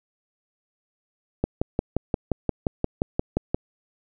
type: click train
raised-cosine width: 2 ms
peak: -8 dBFS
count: 13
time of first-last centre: 1.44-3.545 s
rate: 5.7 Hz
effects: none